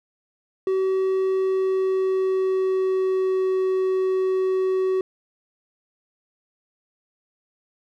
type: tone with pitch glide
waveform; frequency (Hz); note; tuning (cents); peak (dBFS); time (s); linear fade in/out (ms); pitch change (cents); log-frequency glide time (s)
triangle; 380 to 376.3; F#4 to F#4; +46 to +29; -17; 0.67-5.01; 2; -17; 1.39-3.53
effects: none